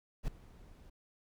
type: noise with ADSR envelope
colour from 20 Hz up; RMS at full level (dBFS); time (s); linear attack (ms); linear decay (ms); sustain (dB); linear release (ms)
brown; -35; 0.23-0.9; 49; 3; -20; 9
effects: none